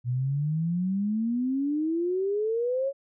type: exponential sweep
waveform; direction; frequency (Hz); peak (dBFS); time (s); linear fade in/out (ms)
sine; up; 119.7 to 560; -24; 0.04-2.93; 50
effects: none